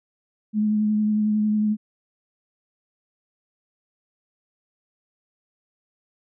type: tone with vibrato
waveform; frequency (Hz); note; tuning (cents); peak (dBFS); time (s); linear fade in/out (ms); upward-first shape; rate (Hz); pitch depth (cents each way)
sine; 212.4; G#3; +39; -18; 0.53-1.77; 50; triangle; 11; 21
effects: none